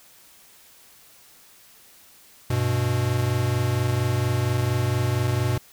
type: tone pair together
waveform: square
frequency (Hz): 98 / 122.32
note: G2 / B2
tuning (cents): 0 / -16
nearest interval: major third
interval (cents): 384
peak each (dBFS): -26 / -23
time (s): 2.5-5.58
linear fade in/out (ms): 5
effects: white hiss -52 dBFS RMS until 5.72 s